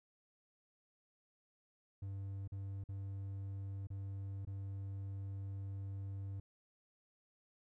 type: tone with dropouts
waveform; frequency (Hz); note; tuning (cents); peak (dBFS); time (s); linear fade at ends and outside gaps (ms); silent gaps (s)
triangle; 98; G2; 0; -39; 2.02-6.4; 5; 2.477-2.52 / 2.839-2.888 / 3.871-3.902 / 4.451-4.471
effects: none

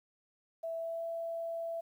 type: tone with pitch glide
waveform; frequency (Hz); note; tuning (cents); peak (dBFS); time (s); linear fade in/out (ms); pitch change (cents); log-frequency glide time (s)
sine; 659.3 to 666.2; E5 to E5; 0 to +18; -35; 0.63-1.81; 10; +18; 0.77-1.04
effects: 11-bit

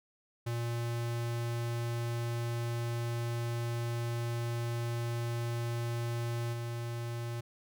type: tone with level steps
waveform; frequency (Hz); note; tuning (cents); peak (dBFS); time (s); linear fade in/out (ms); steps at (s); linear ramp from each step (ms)
square; 117.9; A#2; +20; -33 / -36; 0.46-7.41; 10; 6.52; 20
effects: none

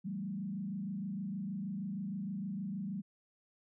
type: tone with frequency modulation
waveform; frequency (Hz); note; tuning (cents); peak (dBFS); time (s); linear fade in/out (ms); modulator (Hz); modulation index
sine; 195.2; G3; -7; -36; 0.04-3.02; 20; 26.4; 1
effects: none

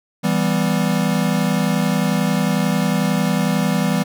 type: chord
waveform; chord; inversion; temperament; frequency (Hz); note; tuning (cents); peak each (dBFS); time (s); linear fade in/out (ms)
square; E minor; none; equal; 164.81 / 196 / 246.9; E3 / G3 / B3; 0 / 0 / 0; -21 / -20 / -23; 0.23-4.04; 20
effects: none

